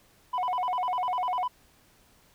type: tone with vibrato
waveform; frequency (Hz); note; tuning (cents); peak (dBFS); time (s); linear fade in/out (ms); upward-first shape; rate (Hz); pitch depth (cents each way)
sine; 852; G#5; +44; -23; 0.33-1.48; 10; square; 10; 270
effects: tanh soft clip ceiling -25 dBFS + pink hiss -61 dBFS RMS until 2.34 s